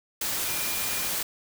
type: tone in noise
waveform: sine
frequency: 2408 Hz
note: D7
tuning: 43 cents sharp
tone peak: -39 dBFS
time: 0.46-1.09 s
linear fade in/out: 5 ms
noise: white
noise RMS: -29 dBFS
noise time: 0.21-1.23 s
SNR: -13 dB
effects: none